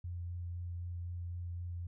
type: tone with vibrato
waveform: sine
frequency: 87.31 Hz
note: F2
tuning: in tune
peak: -38 dBFS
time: 0.04-1.87 s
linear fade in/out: 5 ms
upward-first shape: sine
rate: 3.9 Hz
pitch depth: 12 cents each way
effects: none